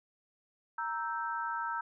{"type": "chord", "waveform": "sine", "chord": "E diminished", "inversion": "second", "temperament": "equal with one note detuned", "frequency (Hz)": [932.3, 1318.5, 1559.9], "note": ["Bb5", "E6", "G6"], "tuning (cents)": [0, 0, -9], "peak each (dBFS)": [-36, -37, -39], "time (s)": [0.78, 1.81], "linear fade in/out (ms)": 5, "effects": []}